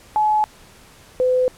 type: tone pair in turn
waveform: sine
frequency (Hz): 853 / 507.2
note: G#5 / B4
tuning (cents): +46 / +46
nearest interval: major sixth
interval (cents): 900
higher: first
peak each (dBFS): -14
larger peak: neither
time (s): 0.16-0.44 / 1.2-1.48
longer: neither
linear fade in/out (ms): 0
effects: pink hiss -47 dBFS RMS until 1.57 s + low-pass 12000 Hz 12 dB/octave